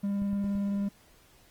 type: tone with vibrato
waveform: triangle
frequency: 200.4 Hz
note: G3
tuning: 38 cents sharp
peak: -25 dBFS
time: 0.03-0.89 s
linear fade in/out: 10 ms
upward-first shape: sine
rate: 19 Hz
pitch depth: 11 cents each way
type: click train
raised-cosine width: 5 ms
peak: -29 dBFS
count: 4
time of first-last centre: 0.22-0.554 s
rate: 8.99 Hz
effects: pink hiss -60 dBFS RMS until 1.5 s + Opus 24 kbps